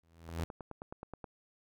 sawtooth tone with exponential growth, 82.8 Hz, E2, 8 cents sharp, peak -28 dBFS, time 0.03-0.44 s, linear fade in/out 0 ms, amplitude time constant 87 ms
click train, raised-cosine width 1 ms, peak -29 dBFS, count 10, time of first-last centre 0.29-1.242 s, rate 9.45 Hz
effects none

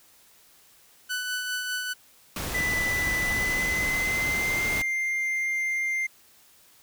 sawtooth tone with tremolo, 1494 Hz, F#6, 16 cents sharp, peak -23 dBFS, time 1.09-1.94 s, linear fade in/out 20 ms, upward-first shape triangle, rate 5 Hz, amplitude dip 40%
pink noise, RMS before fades -32 dBFS, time 2.36-4.82 s, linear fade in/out 2 ms
triangle tone with pitch glide, 1993 to 2101 Hz, B6 to C7, +15 to +7 cents, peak -23 dBFS, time 2.54-6.07 s, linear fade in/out 10 ms, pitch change +92 cents, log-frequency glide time 3.22-4.71 s
effects white hiss -57 dBFS RMS until 6.82 s

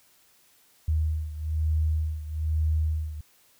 sine beating tone pair, 77.78 / 78.88 Hz, D#2 / D#2, 0 / +24 cents, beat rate 1.1 Hz, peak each -25 / -29 dBFS, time 0.88-3.21 s, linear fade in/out 5 ms, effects white hiss -61 dBFS RMS until 3.59 s

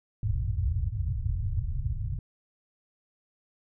white low-pass noise, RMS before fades -29 dBFS, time 0.23-2.19 s, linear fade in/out 2 ms, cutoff 120 Hz, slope 48 dB/octave, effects none

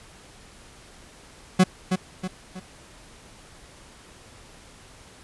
40% pulse tone with echo, 185 Hz, F#3, in tune, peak -12 dBFS, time 1.59-1.64 s, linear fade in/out 10 ms, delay 320 ms, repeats 3, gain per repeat -7 dB, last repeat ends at 2.6 s, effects pink hiss -49 dBFS RMS until 5.23 s + resampled to 24000 Hz

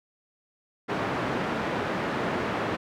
pink band-pass noise, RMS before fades -29 dBFS, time 0.88-2.77 s, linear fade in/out 20 ms, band 180 to 1800 Hz, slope 12 dB/octave, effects none

